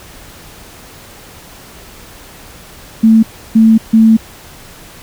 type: tone bursts at uneven times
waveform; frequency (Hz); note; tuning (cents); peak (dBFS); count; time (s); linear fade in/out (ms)
sine; 222.6; A3; +20; -3; 3; 3.03-3.23 / 3.55-3.78 / 3.93-4.17; 10
effects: pink hiss -36 dBFS RMS until 5.02 s